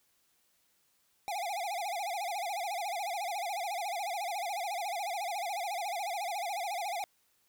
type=tone with vibrato; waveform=square; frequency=753 Hz; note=F#5; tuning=30 cents sharp; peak=-34 dBFS; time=1.28-7.04 s; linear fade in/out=0 ms; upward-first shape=sine; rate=14 Hz; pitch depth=190 cents each way; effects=white hiss -72 dBFS RMS until 7.48 s